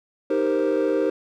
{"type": "chord", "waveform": "triangle", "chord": "C minor seventh", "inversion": "first", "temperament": "equal", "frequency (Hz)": [311.1, 392, 466.2, 523.3], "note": ["Eb4", "G4", "Bb4", "C5"], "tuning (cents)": [0, 0, 0, 0], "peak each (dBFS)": -22, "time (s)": [0.3, 1.1], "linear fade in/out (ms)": 5, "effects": ["tanh soft clip ceiling -11 dBFS"]}